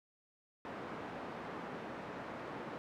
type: band-pass noise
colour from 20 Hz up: pink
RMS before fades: -45 dBFS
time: 0.65-2.78 s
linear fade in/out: 0 ms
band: 210 to 1500 Hz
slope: 12 dB/octave
effects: none